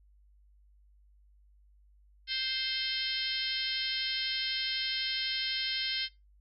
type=harmonic tone; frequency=524 Hz; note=C5; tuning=2 cents sharp; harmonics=3 / 4 / 5 / 6 / 7 / 8 / 9 / 10; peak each=-43 / -39 / -44 / -35 / -40 / -36 / -44 / -39 dBFS; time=2.27-6.09 s; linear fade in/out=50 ms; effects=noise-tail reverb RT60 0.2 s tail -17 dB re dry + added 50 Hz sine -59 dBFS peak until 6.4 s